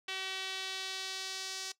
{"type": "tone with band-pass filter sweep", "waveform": "sawtooth", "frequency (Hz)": 380.5, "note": "F#4", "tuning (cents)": 48, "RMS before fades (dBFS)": -40, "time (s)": [0.08, 1.72], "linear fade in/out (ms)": 5, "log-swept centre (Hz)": [3100, 5300], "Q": 1.8, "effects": ["noise-tail reverb RT60 0.1 s tail -17 dB re dry"]}